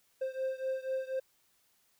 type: beating tone pair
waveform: triangle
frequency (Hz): 524 / 528.1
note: C5 / C5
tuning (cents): +2 / +16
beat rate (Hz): 4.1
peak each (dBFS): -33 / -35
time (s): 0.21-1.2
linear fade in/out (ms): 10
effects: white hiss -71 dBFS RMS until 1.99 s